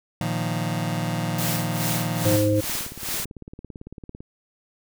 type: chord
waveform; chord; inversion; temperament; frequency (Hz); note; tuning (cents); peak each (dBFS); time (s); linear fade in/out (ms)
sawtooth; Bb suspended fourth; none; just; 116.54 / 155.39 / 174.81; Bb2 / Eb3 / F3; 0 / -2 / +2; -24; 0.21-2.36; 0
type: noise with tremolo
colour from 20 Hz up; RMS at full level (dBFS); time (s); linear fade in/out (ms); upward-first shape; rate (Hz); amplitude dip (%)
white; -27; 1.38-3.25; 5; sine; 2.4; 85
type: click train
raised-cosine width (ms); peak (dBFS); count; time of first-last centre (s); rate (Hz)
3; -25; 36; 2.25-4.205; 17.9
type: harmonic tone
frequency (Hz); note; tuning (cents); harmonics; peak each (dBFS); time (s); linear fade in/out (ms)
104.7; G#2; +15; 1 / 3 / 5; -22 / -22 / -22; 2.25-2.61; 10
effects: none